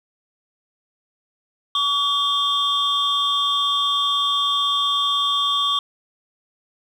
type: tone cluster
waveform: sine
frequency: 1139 / 3242 / 3552 Hz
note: C#6 / G#7 / A7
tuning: +47 / -42 / +16 cents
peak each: -21 dBFS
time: 1.75-5.79 s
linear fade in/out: 2 ms
effects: tanh soft clip ceiling -11 dBFS + 8-bit